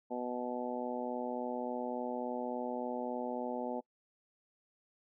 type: harmonic tone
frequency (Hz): 123.5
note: B2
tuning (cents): 0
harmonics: 2 / 3 / 4 / 5 / 6 / 7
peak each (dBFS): -40 / -44 / -41 / -42 / -45 / -43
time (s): 0.1-3.81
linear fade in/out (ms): 20
effects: noise-tail reverb RT60 0.1 s tail -25 dB re dry